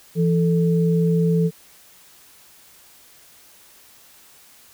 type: tone pair together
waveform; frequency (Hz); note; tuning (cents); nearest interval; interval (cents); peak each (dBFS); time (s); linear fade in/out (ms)
sine; 167.02 / 440; E3 / A4; +23 / 0; octave + perfect fourth; 1677; -16 / -22; 0.15-1.51; 50
effects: white hiss -50 dBFS RMS until 4.73 s